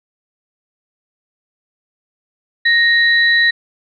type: tone pair together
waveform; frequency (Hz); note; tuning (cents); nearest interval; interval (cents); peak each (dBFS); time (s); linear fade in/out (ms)
sine; 1864.7 / 3951; A#6 / B7; 0 / 0; octave + minor second; 1300; -10 / -17; 2.65-3.51; 10
effects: none